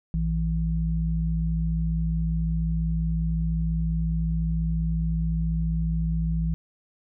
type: tone pair together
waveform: sine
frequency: 57.74 / 163.3 Hz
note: A#1 / E3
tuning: -16 / -16 cents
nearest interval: octave + tritone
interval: 1800 cents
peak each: -25 dBFS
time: 0.14-6.54 s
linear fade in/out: 0 ms
effects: none

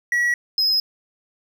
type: tone pair in turn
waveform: triangle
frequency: 1927 / 5097 Hz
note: B6 / D#8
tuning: -43 / +41 cents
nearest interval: octave + perfect fourth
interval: 1684 cents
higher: second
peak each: -15 dBFS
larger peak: neither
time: 0.12-0.34 / 0.58-0.8 s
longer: neither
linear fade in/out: 2 ms
effects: none

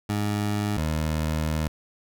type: tone pair in turn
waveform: 20% pulse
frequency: 103.83 / 78.07 Hz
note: G#2 / D#2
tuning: 0 / +6 cents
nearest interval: perfect fourth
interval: 494 cents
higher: first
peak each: -19 dBFS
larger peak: neither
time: 0.09-0.77 / 0.77-1.68 s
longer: second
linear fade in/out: 5 ms
effects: none

